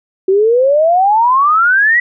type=exponential sweep; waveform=sine; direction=up; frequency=372.2 to 1975.5 Hz; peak=-7 dBFS; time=0.28-2 s; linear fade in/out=5 ms; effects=none